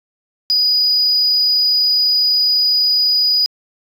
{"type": "tone", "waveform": "sine", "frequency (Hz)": 4934, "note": "D#8", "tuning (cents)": -15, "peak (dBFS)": -10, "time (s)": [0.5, 3.46], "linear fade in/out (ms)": 0, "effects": ["tanh soft clip ceiling -8 dBFS"]}